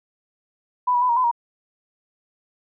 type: tone with pitch steps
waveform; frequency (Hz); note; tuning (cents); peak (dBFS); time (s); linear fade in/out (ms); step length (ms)
sine; 993 / 971 / 1001 / 942 / 1013 / 944; B5 / B5 / B5 / A#5 / B5 / A#5; +9 / -30 / +23 / +18 / +44 / +22; -16; 0.87-1.314; 10; 74
effects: none